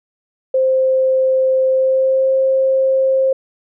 sine tone with pitch glide, 523.3 to 530.3 Hz, C5 to C5, 0 to +23 cents, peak -11 dBFS, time 0.54-3.33 s, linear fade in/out 5 ms, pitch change +23 cents, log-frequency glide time 1.69-2.33 s, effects none

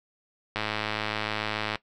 click train, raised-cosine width 0.3 ms, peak -12 dBFS, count 129, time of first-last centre 0.56-1.756 s, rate 107 Hz, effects noise-tail reverb RT60 0.1 s tail -18 dB re dry

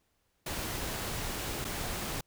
pink noise with dropouts, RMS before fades -36 dBFS, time 0.46-2.21 s, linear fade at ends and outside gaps 5 ms, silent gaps 1.645-1.649 s, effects pink hiss -75 dBFS RMS until 2.26 s

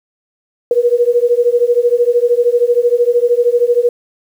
sine beating tone pair, 474.8 / 487.8 Hz, A#4 / B4, +32 / -21 cents, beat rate 13 Hz, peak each -12 dBFS, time 0.71-3.89 s, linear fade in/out 2 ms, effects 7-bit

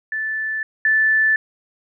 sine tone pair in turn, 1754 / 1754 Hz, A6 / A6, -6 / -6 cents, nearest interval unison, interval 0 cents, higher neither, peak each -21 / -13 dBFS, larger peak second, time 0.12-0.63 / 0.85-1.36 s, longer neither, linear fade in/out 2 ms, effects none

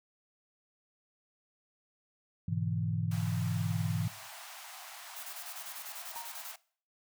sine chord, E dominant seventh, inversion first, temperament equal with one note detuned, 103.83 / 123.47 / 143.64 / 164.81 Hz, G#2 / B2 / D3 / E3, 0 / 0 / -38 / 0 cents, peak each -34 / -37 / -39 / -34 dBFS, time 2.48-4.08 s, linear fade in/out 5 ms
pink high-pass noise, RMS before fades -48 dBFS, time 3.11-6.56 s, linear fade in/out 5 ms, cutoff 640 Hz, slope 96 dB/octave
blue noise bursts, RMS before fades -44 dBFS, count 14, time 5.16-6.518 s, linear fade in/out 5 ms, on 71 ms, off 28 ms
sine tone with exponential decay, 932.3 Hz, A#5, in tune, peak -39 dBFS, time 6.16-6.51 s, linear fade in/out 0 ms, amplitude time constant 74 ms
effects noise-tail reverb RT60 0.5 s tail -21 dB re dry

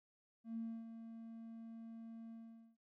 triangle tone with ADSR envelope, 227.2 Hz, A#3, 44 cents flat, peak -36 dBFS, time 0.44-2.77 s, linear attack 130 ms, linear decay 270 ms, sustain -11 dB, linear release 460 ms, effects tanh soft clip ceiling -38 dBFS

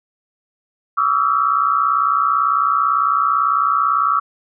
sine tone cluster, 1143 / 1281 / 1341 Hz, D6 / E6 / E6, -47 / -50 / +29 cents, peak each -18 dBFS, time 0.97-4.2 s, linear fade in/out 10 ms, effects none

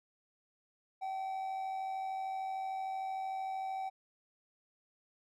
triangle tone with amplitude modulation, 766 Hz, G5, 40 cents flat, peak -32 dBFS, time 1.01-3.9 s, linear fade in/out 20 ms, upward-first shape sine, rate 93.2 Hz, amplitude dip 40%, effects none

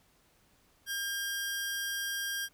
25% pulse tone pair together, 1605 / 5700 Hz, G6 / F8, +40 / +34 cents, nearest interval octave + minor seventh, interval 2194 cents, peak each -30 / -35 dBFS, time 0.86-2.49 s, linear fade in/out 50 ms, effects pink hiss -67 dBFS RMS until 2.53 s

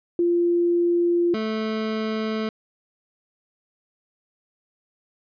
sine / 25% pulse tone pair in turn, 345.9 / 218.6 Hz, F4 / A3, -17 / -11 cents, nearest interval minor sixth, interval 794 cents, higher first, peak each -17 / -20 dBFS, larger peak first, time 0.19-1.34 / 1.34-2.49 s, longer neither, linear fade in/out 2 ms, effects resampled to 11025 Hz

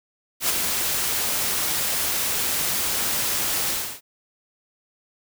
white noise with ADSR envelope, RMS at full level -20 dBFS, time 0.4-4.01 s, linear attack 85 ms, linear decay 29 ms, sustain -4 dB, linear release 310 ms, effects none

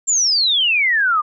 sine exponential sweep, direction down, 7459 to 1174.7 Hz, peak -13 dBFS, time 0.07-1.22 s, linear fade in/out 20 ms, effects none

